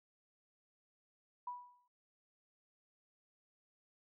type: tone with exponential decay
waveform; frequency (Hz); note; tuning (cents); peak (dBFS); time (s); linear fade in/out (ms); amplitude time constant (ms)
sine; 981; B5; -12; -38; 1.47-1.88; 5; 87
effects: none